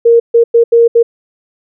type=tone bursts at uneven times; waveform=sine; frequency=466.2 Hz; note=A#4; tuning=in tune; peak=-3 dBFS; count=5; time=0.05-0.2 / 0.34-0.44 / 0.54-0.64 / 0.72-0.88 / 0.95-1.03 s; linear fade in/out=10 ms; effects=none